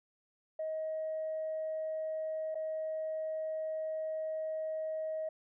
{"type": "tone with dropouts", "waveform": "sine", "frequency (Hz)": 631, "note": "D#5", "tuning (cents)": 24, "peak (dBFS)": -33, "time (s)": [0.59, 5.29], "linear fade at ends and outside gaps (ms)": 5, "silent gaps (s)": [2.546, 2.553], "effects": ["tanh soft clip ceiling -30 dBFS"]}